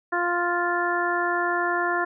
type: harmonic tone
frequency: 349.6 Hz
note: F4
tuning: 2 cents sharp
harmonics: 1 / 2 / 3 / 4 / 5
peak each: -28 / -28 / -28 / -28 / -28 dBFS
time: 0.12-2.05 s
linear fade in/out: 10 ms
effects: none